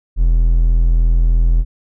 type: tone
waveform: triangle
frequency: 41.6 Hz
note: E1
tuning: 17 cents sharp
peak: -7 dBFS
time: 0.16-1.65 s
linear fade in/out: 50 ms
effects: none